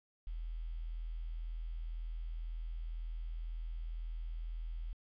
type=tone with quantisation; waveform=sine; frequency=40.99 Hz; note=E1; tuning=9 cents flat; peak=-38 dBFS; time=0.27-4.93 s; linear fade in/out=0 ms; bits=11; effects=resampled to 11025 Hz